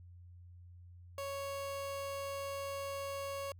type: tone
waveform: 30% pulse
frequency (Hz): 554.4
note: C#5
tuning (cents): 0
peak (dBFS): -36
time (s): 1.18-3.52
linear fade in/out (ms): 2
effects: added 88 Hz sine -52 dBFS peak until 3.59 s